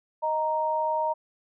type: tone pair together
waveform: sine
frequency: 623.4 / 932.3 Hz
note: D#5 / A#5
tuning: +3 / 0 cents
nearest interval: perfect fifth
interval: 697 cents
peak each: -28 / -25 dBFS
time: 0.22-1.14 s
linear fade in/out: 20 ms
effects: none